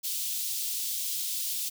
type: high-pass noise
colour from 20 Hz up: white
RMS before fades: -32 dBFS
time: 0.03-1.7 s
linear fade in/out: 20 ms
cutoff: 3200 Hz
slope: 24 dB/octave
effects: none